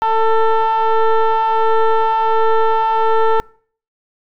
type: tone with frequency modulation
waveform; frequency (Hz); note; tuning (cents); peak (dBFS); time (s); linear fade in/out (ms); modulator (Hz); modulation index
sine; 445.7; A4; +22; -8; 0.02-3.4; 0; 445; 1.7
effects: noise-tail reverb RT60 0.5 s tail -26 dB re dry + tanh soft clip ceiling -9 dBFS